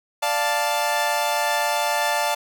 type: chord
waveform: sawtooth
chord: D minor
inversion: none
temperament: equal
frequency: 587.3 / 698.5 / 880 Hz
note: D5 / F5 / A5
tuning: 0 / 0 / 0 cents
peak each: -22 / -22 / -19 dBFS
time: 0.22-2.35 s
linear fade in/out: 10 ms
effects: none